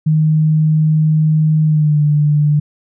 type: tone with pitch glide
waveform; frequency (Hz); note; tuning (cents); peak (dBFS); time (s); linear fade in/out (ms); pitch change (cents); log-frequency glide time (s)
sine; 155.56 to 148.54; D#3 to D3; 0 to +20; -9; 0.06-2.6; 10; -80; 1.64-2.01
effects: none